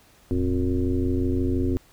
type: tone with frequency modulation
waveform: sine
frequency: 173.1 Hz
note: F3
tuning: 15 cents flat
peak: -20 dBFS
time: 0.31-1.77 s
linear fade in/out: 0 ms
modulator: 93 Hz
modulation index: 2.2
effects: pink hiss -56 dBFS RMS until 1.92 s